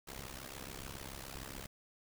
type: noise with amplitude modulation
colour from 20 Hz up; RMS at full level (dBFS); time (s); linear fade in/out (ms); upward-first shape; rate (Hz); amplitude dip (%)
pink; -43; 0.07-1.67; 10; sine; 67; 90
effects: none